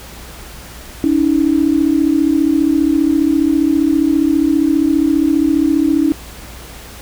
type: tone pair together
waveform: sine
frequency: 284.7 / 319.6 Hz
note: C#4 / D#4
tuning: +46 / +47 cents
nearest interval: major second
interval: 201 cents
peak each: -13 dBFS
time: 1.04-6.12 s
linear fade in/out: 0 ms
effects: added 60 Hz sine -36 dBFS peak until 7.01 s + pink hiss -35 dBFS RMS until 7.01 s